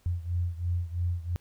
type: beating tone pair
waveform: sine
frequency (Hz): 86.4 / 89.4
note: F2 / F2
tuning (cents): -18 / +41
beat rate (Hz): 3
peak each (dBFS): -29 / -32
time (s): 0.06-1.36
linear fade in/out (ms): 0
effects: pink hiss -65 dBFS RMS until 1.4 s